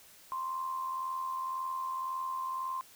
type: tone with amplitude modulation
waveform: sine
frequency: 1046.5 Hz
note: C6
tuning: in tune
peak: -31 dBFS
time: 0.32-2.81 s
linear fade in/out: 0 ms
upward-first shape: sine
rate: 81.9 Hz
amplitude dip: 45%
effects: white hiss -57 dBFS RMS until 2.95 s